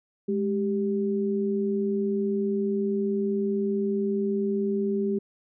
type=tone pair together; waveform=sine; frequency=208 / 392.7 Hz; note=G#3 / G4; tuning=+3 / +3 cents; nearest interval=major seventh; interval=1100 cents; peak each=-26 dBFS; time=0.28-5.19 s; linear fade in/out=10 ms; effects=none